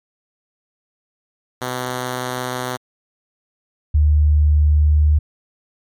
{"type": "tone pair in turn", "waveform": ["5% pulse", "sine"], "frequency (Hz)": [126.2, 75.04], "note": ["B2", "D2"], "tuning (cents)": [38, 38], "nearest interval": "major sixth", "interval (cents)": 900, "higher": "first", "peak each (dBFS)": [-11, -10], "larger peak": "second", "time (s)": [[1.61, 2.77], [3.94, 5.19]], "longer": "second", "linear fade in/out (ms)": 10, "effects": ["MP3 96 kbps"]}